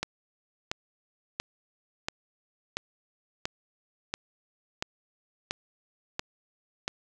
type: click train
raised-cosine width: 0.2 ms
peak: -12 dBFS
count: 11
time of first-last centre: 0.03-6.879 s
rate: 1.46 Hz
effects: none